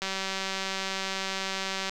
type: click train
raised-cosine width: 0.2 ms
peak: -14 dBFS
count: 361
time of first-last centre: 0.02-1.895 s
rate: 192 Hz
effects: none